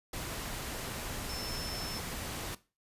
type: tone in noise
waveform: sine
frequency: 5300 Hz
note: E8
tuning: 9 cents sharp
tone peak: -41 dBFS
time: 1.29-1.99 s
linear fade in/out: 5 ms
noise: pink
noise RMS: -39 dBFS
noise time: 0.13-2.55 s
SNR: -5 dB
effects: noise-tail reverb RT60 0.3 s tail -17 dB re dry + resampled to 32000 Hz